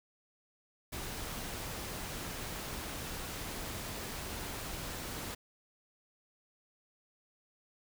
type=noise; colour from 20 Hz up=pink; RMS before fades=-41 dBFS; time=0.92-5.35 s; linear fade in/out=10 ms; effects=none